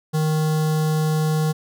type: tone with notch filter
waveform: square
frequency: 155.56 Hz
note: D#3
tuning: in tune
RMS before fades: -20 dBFS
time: 0.13-1.53 s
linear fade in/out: 20 ms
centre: 2300 Hz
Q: 1.2
effects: none